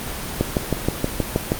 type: click train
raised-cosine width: 2 ms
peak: -4 dBFS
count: 8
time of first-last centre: 0.41-1.519 s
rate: 6.31 Hz
effects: pink hiss -29 dBFS RMS until 1.59 s + Opus 24 kbps